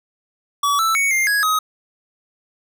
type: tone with pitch steps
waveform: square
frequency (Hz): 1140 / 1322 / 2229 / 2109 / 1663 / 1263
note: C#6 / E6 / C#7 / C7 / G#6 / D#6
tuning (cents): +48 / +5 / +9 / +13 / +2 / +26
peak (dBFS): -16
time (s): 0.63-1.59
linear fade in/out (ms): 5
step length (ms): 160
effects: none